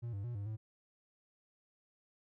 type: tone with pitch steps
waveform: triangle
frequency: 118.3 / 99.5 / 120.5 / 100.9 / 109.1 Hz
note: A#2 / G2 / B2 / G#2 / A2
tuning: +26 / +26 / -42 / -49 / -14 cents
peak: -36 dBFS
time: 0.02-0.57 s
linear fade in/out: 20 ms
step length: 110 ms
effects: none